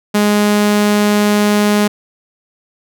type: tone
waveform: sawtooth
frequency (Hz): 207.7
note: G#3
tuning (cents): 0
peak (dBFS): -6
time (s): 0.14-1.88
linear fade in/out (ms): 10
effects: none